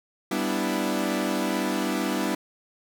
sawtooth chord, E minor seventh, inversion first, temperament equal, 196 / 246.9 / 293.7 / 329.6 Hz, G3 / B3 / D4 / E4, 0 / 0 / 0 / 0 cents, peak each -26 dBFS, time 0.31-2.35 s, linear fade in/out 5 ms, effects none

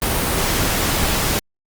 pink noise, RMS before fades -19 dBFS, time 0.02-1.39 s, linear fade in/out 0 ms, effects Opus 32 kbps

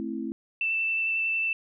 sine chord, A minor, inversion none, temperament just, 220 / 264 / 330 Hz, A3 / C4 / E4, 0 / +16 / +2 cents, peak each -34 dBFS, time 0-0.32 s, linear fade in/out 0 ms
sine tone with vibrato, 2660 Hz, E7, 15 cents sharp, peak -24 dBFS, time 0.61-1.53 s, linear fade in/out 2 ms, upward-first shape square, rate 11 Hz, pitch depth 9 cents each way
effects none

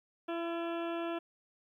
harmonic tone with a mistuned harmonic, 336.8 Hz, E4, 37 cents sharp, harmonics 1 / 2 / 3 / 4 / 5 / 7 / 8 / 9 / 10, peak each -36 / -39 / -46 / -45 / -50 / -54 / -51 / -56 / -55 dBFS, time 0.28-1.19 s, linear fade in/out 10 ms, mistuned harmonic 5, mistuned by +19 cents, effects 12-bit

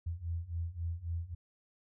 sine beating tone pair, 82.41 / 86.11 Hz, E2 / F2, 0 / -24 cents, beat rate 3.7 Hz, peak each -39 / -37 dBFS, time 0.06-1.35 s, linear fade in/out 10 ms, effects none

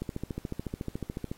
click train, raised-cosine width 3 ms, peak -20 dBFS, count 19, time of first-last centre 0.02-1.315 s, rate 13.9 Hz, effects pink hiss -58 dBFS RMS until 1.37 s + AAC 48 kbps

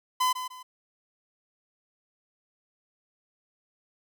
45% pulse tone with echo, 1014 Hz, B5, 45 cents sharp, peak -22 dBFS, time 0.2-0.33 s, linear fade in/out 10 ms, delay 150 ms, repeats 2, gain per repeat -10 dB, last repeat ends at 0.63 s, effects none

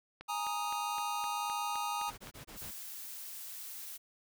click train, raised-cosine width 0.3 ms, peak -30 dBFS, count 9, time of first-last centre 0.21-2.272 s, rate 3.88 Hz
square chord, Ab suspended second, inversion none, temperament equal, 830.6 / 932.3 / 1244.5 Hz, Ab5 / Bb5 / Eb6, 0 / 0 / 0 cents, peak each -39 dBFS, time 0.28-2.11 s, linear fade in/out 20 ms
pink noise bursts, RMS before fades -49 dBFS, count 5, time 2.07-2.716 s, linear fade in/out 20 ms, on 110 ms, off 24 ms
blue noise, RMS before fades -45 dBFS, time 2.56-3.98 s, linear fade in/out 20 ms
effects none

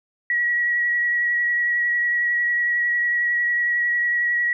sine tone with vibrato, 1919 Hz, A#6, 50 cents sharp, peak -18 dBFS, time 0.3-4.53 s, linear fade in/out 2 ms, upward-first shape triangle, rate 11 Hz, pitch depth 19 cents each way, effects none

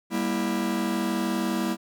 45% pulse chord, E diminished, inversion first, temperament just, 197.78 / 237.3 / 329.6 Hz, G3 / Bb3 / E4, +16 / +31 / 0 cents, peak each -29 dBFS, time 0.1-1.77 s, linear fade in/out 50 ms, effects none

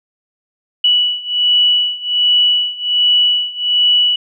sine beating tone pair, 2947 / 2948.3 Hz, F#7 / F#7, -8 / -7 cents, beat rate 1.3 Hz, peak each -15 / -13 dBFS, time 0.84-4.16 s, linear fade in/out 5 ms, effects none

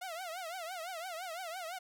sawtooth tone with vibrato, 698.5 Hz, F5, in tune, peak -36 dBFS, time 0.01-1.79 s, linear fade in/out 10 ms, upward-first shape triangle, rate 5.9 Hz, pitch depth 190 cents each way, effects none

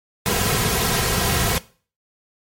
pink noise with comb filter, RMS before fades -20 dBFS, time 0.26-1.58 s, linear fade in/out 0 ms, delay 3.4 ms, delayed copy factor -0.6, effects noise-tail reverb RT60 0.4 s tail -19 dB re dry + MP3 64 kbps

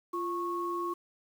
sine tone pair together, 346.5 / 1100 Hz, F4 / C#6, -14 / -14 cents, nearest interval octave + minor sixth, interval 2000 cents, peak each -34 / -33 dBFS, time 0.13-0.94 s, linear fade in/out 10 ms, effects 9-bit

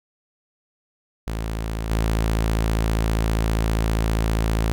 sawtooth tone with level steps, 55 Hz, A1, in tune, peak -21 / -15 dBFS, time 1.27-4.72 s, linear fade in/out 0 ms, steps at 1.9 s, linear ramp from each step 2 ms, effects none

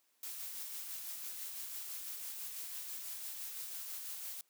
blue noise with tremolo, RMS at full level -43 dBFS, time 0.23-4.41 s, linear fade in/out 2 ms, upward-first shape sine, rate 6 Hz, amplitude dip 30%, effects white hiss -75 dBFS RMS until 4.49 s + high-pass 200 Hz 12 dB/octave

